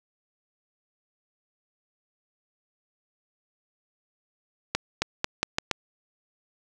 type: accelerating click train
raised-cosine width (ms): 0.2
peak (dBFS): -6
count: 6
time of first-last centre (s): 4.75-5.713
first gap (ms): 270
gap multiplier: 0.83
effects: none